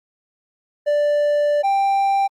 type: tone pair in turn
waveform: triangle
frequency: 587.3 / 788.3 Hz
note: D5 / G5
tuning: 0 / +9 cents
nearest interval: perfect fourth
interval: 509 cents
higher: second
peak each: -13 dBFS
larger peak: neither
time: 0.86-1.63 / 1.63-2.28 s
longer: first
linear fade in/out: 20 ms
effects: Opus 48 kbps